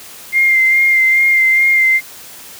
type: tone with vibrato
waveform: sine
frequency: 2103 Hz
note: C7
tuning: 8 cents sharp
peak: -8 dBFS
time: 0.32-2.01 s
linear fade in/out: 50 ms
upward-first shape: sine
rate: 2.4 Hz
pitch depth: 23 cents each way
effects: white hiss -35 dBFS RMS until 2.59 s + high-pass 60 Hz 12 dB/octave